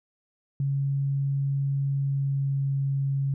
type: tone with pitch glide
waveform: sine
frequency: 138.59 to 137.63 Hz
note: C#3 to C#3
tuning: 0 to -12 cents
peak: -23 dBFS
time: 0.6-3.34 s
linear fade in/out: 2 ms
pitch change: -12 cents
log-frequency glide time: 1.87-2.73 s
effects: none